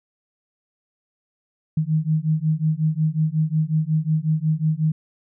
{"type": "beating tone pair", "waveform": "sine", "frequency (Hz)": [153.9, 159.4], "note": ["D#3", "D#3"], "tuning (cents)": [-19, 42], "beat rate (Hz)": 5.5, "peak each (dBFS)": [-21, -21], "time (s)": [1.77, 4.92], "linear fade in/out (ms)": 5, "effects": []}